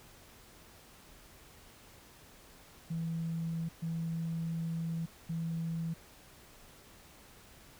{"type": "tone bursts at uneven times", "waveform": "sine", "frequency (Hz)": 164.81, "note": "E3", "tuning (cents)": 0, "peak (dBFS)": -32, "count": 3, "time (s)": [[2.9, 3.69], [3.82, 5.06], [5.29, 5.94]], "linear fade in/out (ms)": 10, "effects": ["tanh soft clip ceiling -28 dBFS", "pink hiss -57 dBFS RMS until 7.79 s"]}